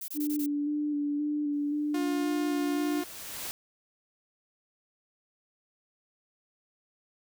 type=noise bursts; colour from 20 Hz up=violet; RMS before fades=-38 dBFS; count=5; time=0.01-0.462 s; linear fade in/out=5 ms; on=72 ms; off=23 ms
type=tone with vibrato; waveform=sine; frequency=293.7 Hz; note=D4; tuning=in tune; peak=-27 dBFS; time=0.14-3.04 s; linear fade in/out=50 ms; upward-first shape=square; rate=1.9 Hz; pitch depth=18 cents each way
type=noise with exponential growth; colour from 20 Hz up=white; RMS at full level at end=-36 dBFS; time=1.53-3.51 s; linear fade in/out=0 ms; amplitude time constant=430 ms
type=tone; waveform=sawtooth; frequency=355 Hz; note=F4; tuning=28 cents sharp; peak=-29 dBFS; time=1.94-3.04 s; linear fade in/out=5 ms
effects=none